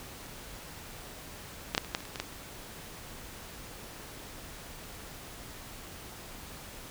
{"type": "clicks", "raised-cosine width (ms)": 0.2, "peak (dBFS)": [-10, -7, -26, -11, -27, -27, -20, -14], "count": 8, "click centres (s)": [1.749, 1.779, 1.847, 1.949, 2.005, 2.053, 2.158, 2.2], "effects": ["pink hiss -46 dBFS RMS until 6.9 s"]}